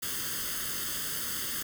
white noise with comb filter, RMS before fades -34 dBFS, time 0.02-1.63 s, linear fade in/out 10 ms, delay 0.62 ms, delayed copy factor +0.8, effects none

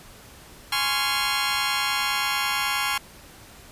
15% pulse chord, Db major seventh, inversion second, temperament just, 831.5 / 1039.4 / 1108.7 / 1385.9 Hz, Ab5 / C6 / Db6 / F6, +2 / -12 / 0 / -14 cents, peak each -22 dBFS, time 0.72-2.98 s, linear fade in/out 5 ms, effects pink hiss -47 dBFS RMS until 3.71 s + resampled to 32000 Hz

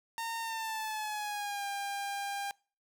sawtooth tone with pitch glide, 915 to 801.2 Hz, A#5 to G5, -32 to +38 cents, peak -31 dBFS, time 0.18-2.51 s, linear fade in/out 0 ms, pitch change -230 cents, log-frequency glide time 0.4-1.65 s, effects noise-tail reverb RT60 0.4 s tail -25 dB re dry

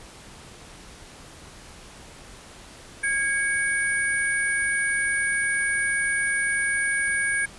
sine tone cluster, 1641 / 2236 / 9190 Hz, G#6 / C#7 / D9, -21 / +14 / -39 cents, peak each -23 / -28 / -30 dBFS, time 3.03-7.46 s, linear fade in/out 10 ms, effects pink hiss -45 dBFS RMS until 7.58 s + resampled to 24000 Hz

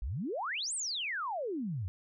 sine exponential two-way sweep, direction up then down, 48.03 to 9220 to 83.5 Hz, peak -33 dBFS, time 0.02-1.88 s, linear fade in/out 0 ms, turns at 0.74 s, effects none

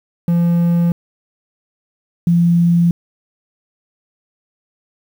triangle / sine tone pair in turn, 171.3 / 171.3 Hz, F3 / F3, -33 / -33 cents, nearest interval unison, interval 0 cents, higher neither, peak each -9 dBFS, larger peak neither, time 0.28-0.92 / 2.27-2.91 s, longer neither, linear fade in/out 2 ms, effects 7-bit

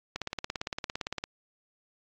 click train, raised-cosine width 0.2 ms, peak -15 dBFS, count 20, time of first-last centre 0.16-1.24 s, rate 17.6 Hz, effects low-pass 7000 Hz 12 dB/octave + AAC 64 kbps

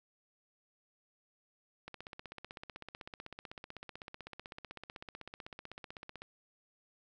click train, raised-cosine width 0.3 ms, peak -29 dBFS, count 70, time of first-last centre 1.88-6.22 s, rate 15.9 Hz, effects none

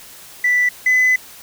sine tone pair in turn, 1975.5 / 2012 Hz, B6 / B6, 0 / +32 cents, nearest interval unison, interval 32 cents, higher second, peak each -11 / -9 dBFS, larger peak second, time 0.44-0.69 / 0.86-1.16 s, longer second, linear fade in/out 5 ms, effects tanh soft clip ceiling -9 dBFS + white hiss -40 dBFS RMS until 1.42 s

